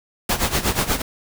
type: noise with tremolo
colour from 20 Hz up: pink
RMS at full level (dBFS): -18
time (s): 0.29-1.02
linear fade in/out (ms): 5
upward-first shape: sine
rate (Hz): 8.3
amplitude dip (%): 80
effects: none